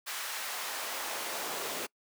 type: noise with high-pass filter sweep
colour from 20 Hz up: pink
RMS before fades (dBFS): -37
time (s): 0.06-1.87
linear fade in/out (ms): 20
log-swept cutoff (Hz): 1300 to 350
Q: 0.95
effects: noise-tail reverb RT60 0.1 s tail -25 dB re dry